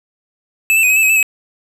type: tone with pitch steps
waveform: square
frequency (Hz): 2618 / 2661 / 2499 / 2548 / 2636 / 2540 / 2631 / 2550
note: E7 / E7 / D#7 / D#7 / E7 / D#7 / E7 / D#7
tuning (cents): -13 / +16 / +7 / +41 / -1 / +35 / -4 / +42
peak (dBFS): -10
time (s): 0.7-1.228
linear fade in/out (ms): 0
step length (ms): 66
effects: none